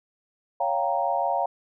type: chord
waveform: sine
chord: G half-diminished seventh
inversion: second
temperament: equal with one note detuned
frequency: 558.9 / 698.5 / 784 / 932.3 Hz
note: Db5 / F5 / G5 / Bb5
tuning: +14 / 0 / 0 / 0 cents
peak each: -29 / -26 / -28 / -28 dBFS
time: 0.6-1.46 s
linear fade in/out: 5 ms
effects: none